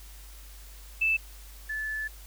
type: tone pair in turn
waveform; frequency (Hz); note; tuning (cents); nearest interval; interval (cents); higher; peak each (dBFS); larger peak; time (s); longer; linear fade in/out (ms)
sine; 2637 / 1736.8; E7 / A6; 0 / -23; perfect fifth; 723; first; -22 / -30; first; 1.01-1.17 / 1.69-2.08; second; 10
effects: added 50 Hz sine -45 dBFS peak until 2.26 s + white hiss -52 dBFS RMS until 2.26 s